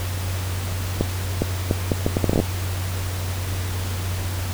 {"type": "accelerating click train", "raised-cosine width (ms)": 2, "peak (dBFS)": -5, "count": 13, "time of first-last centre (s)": [1.01, 2.401], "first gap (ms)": 410, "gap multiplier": 0.71, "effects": ["added 92 Hz sine -24 dBFS peak until 4.53 s", "pink hiss -32 dBFS RMS until 4.53 s"]}